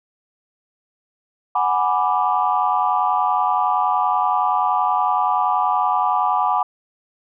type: chord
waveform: sine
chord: G# half-diminished seventh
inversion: third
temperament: equal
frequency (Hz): 740 / 830.6 / 987.8 / 1174.7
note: F#5 / G#5 / B5 / D6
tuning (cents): 0 / 0 / 0 / 0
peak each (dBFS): -21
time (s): 1.55-6.63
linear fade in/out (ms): 5
effects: tanh soft clip ceiling -5 dBFS